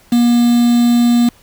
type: tone with quantisation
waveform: triangle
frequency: 238.8 Hz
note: A#3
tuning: 42 cents sharp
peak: -6 dBFS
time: 0.12-1.29 s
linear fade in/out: 5 ms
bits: 4
effects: pink hiss -48 dBFS RMS until 1.42 s